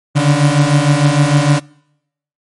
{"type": "beating tone pair", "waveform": "35% pulse", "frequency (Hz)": [142, 148.6], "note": ["C#3", "D3"], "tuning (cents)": [42, 21], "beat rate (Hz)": 6.6, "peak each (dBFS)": -10, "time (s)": [0.15, 1.6], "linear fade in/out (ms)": 20, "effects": ["noise-tail reverb RT60 0.8 s tail -26 dB re dry", "MP3 48 kbps"]}